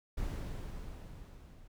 brown noise with level ramp, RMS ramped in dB -36 to -55 dBFS, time 0.17-1.68 s, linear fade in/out 10 ms, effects none

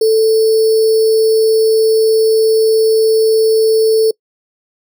sine tone with sample-and-hold, 441.6 Hz, A4, 6 cents sharp, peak -7 dBFS, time 0.01-4.11 s, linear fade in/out 5 ms, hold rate 4900 Hz, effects noise-tail reverb RT60 0.1 s tail -26 dB re dry

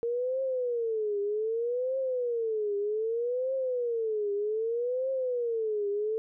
sine tone with vibrato, 463.6 Hz, A#4, 10 cents flat, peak -27 dBFS, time 0.03-6.18 s, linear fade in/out 0 ms, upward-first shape triangle, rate 0.64 Hz, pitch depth 250 cents each way, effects none

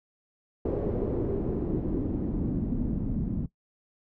pink noise with low-pass filter sweep, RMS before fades -29 dBFS, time 0.65-3.46 s, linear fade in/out 5 ms, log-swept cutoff 460 to 210 Hz, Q 2.6, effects noise-tail reverb RT60 0.1 s tail -17 dB re dry

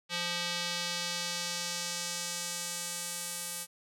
square tone with band-pass filter sweep, 174.2 Hz, F3, 4 cents flat, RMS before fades -36 dBFS, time 0.09-3.67 s, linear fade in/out 50 ms, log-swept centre 3700 to 10000 Hz, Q 1.3, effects none

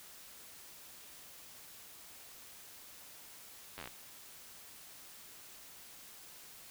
slowing click train, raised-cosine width 0.3 ms, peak -28 dBFS, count 8, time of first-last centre 3.78-3.875 s, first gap 10 ms, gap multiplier 1.1, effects white hiss -54 dBFS RMS until 6.7 s

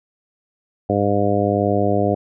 harmonic tone, 101.5 Hz, G#2, 39 cents flat, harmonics 1 / 2 / 3 / 4 / 5 / 6 / 7, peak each -23 / -23 / -23 / -23 / -23 / -23 / -23 dBFS, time 0.89-2.15 s, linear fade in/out 10 ms, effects none

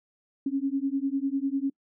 sine beating tone pair, 269.6 / 279.6 Hz, C#4 / C#4, -48 / +15 cents, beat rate 10 Hz, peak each -28 dBFS, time 0.46-1.7 s, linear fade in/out 5 ms, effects noise-tail reverb RT60 0.1 s tail -25 dB re dry

